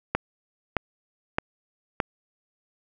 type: click train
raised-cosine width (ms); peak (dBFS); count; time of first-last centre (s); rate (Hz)
0.5; -7; 4; 0.15-2.002; 1.62
effects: none